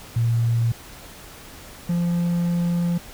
sine / triangle tone pair in turn, 116.54 / 172.81 Hz, A#2 / F3, 0 / -18 cents, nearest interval perfect fifth, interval 682 cents, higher second, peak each -17 dBFS, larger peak neither, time 0.16-0.72 / 1.89-2.98 s, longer second, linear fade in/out 5 ms, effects pink hiss -42 dBFS RMS until 3.13 s

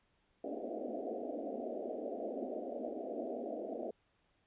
white band-pass noise, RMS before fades -41 dBFS, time 0.44-3.91 s, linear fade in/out 5 ms, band 220 to 710 Hz, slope 96 dB/octave, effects pink hiss -75 dBFS RMS until 4.46 s + resampled to 8000 Hz

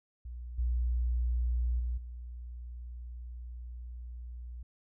sine tone with level steps, 60.2 Hz, B1, 44 cents flat, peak -39 / -27 / -30 / -40 dBFS, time 0.25-4.63 s, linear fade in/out 5 ms, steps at 0.58 / 1.79 / 1.97 s, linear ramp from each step 10 ms, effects none

